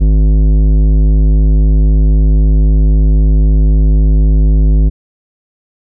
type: tone with tanh clipping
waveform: sine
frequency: 51.91 Hz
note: G#1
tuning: in tune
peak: -7 dBFS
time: 0-4.9 s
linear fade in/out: 20 ms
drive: 13 dB
effects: none